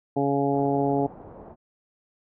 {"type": "harmonic tone", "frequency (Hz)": 140, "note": "C#3", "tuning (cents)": 18, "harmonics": [1, 2, 3, 4, 5, 6], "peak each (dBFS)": [-30, -25, -26, -32, -28, -31], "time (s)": [0.16, 1.07], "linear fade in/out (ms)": 10}
{"type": "low-pass noise", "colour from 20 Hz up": "white", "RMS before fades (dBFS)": -44, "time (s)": [0.51, 1.56], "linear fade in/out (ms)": 50, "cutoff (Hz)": 800, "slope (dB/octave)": 24}
{"effects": []}